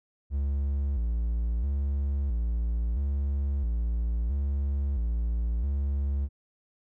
triangle tone with vibrato, 63.3 Hz, B1, 43 cents sharp, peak -23 dBFS, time 0.3-6.29 s, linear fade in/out 50 ms, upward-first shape square, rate 0.75 Hz, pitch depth 170 cents each way, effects none

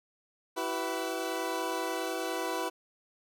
20% pulse chord, E suspended second, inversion none, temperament equal with one note detuned, 329.6 / 379.7 / 493.9 Hz, E4 / F#4 / B4, 0 / +45 / 0 cents, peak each -31 dBFS, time 0.56-2.7 s, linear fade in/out 20 ms, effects none

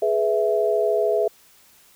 sine chord, E major, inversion first, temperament equal with one note detuned, 420.4 / 493.9 / 659.3 Hz, G#4 / B4 / E5, +21 / 0 / 0 cents, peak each -21 / -25 / -21 dBFS, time 0.02-1.28 s, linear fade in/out 5 ms, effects white hiss -54 dBFS RMS until 1.95 s

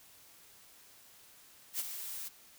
blue noise with ADSR envelope, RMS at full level -33 dBFS, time 1.73-2.29 s, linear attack 68 ms, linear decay 23 ms, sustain -9 dB, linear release 16 ms, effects white hiss -59 dBFS RMS until 2.58 s

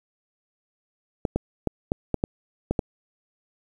clicks, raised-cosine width 2 ms, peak -9 dBFS, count 8, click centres 1.252 / 1.36 / 1.673 / 1.919 / 2.143 / 2.239 / 2.71 / 2.792 s, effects 8-bit

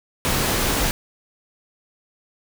pink noise, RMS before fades -21 dBFS, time 0.25-0.91 s, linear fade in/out 0 ms, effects none

